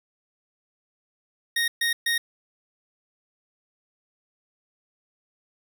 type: tone bursts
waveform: 25% pulse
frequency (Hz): 1862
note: A#6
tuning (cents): -2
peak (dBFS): -18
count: 3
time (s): 1.56-2.18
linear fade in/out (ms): 5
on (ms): 120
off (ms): 130
effects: none